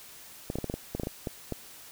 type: clicks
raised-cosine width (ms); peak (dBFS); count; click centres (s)
2; -18; 12; 0.501 / 0.556 / 0.586 / 0.643 / 0.699 / 0.74 / 0.95 / 0.998 / 1.034 / 1.071 / 1.272 / 1.523
effects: white hiss -49 dBFS RMS until 1.91 s